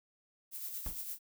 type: noise with tremolo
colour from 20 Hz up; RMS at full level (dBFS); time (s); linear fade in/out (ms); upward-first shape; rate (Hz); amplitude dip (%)
violet; -40; 0.51-1.19; 50; sine; 8.8; 45
type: noise with exponential decay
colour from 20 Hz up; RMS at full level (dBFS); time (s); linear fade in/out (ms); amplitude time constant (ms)
brown; -34; 0.86-0.99; 0; 28
effects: none